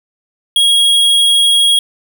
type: tone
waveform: square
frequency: 3296 Hz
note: G#7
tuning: 14 cents flat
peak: -8 dBFS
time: 0.56-1.79 s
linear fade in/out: 2 ms
effects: none